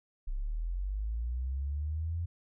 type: linear sweep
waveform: sine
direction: up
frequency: 31.38 to 86.6 Hz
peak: -31 dBFS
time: 0.27-2.26 s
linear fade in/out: 10 ms
effects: none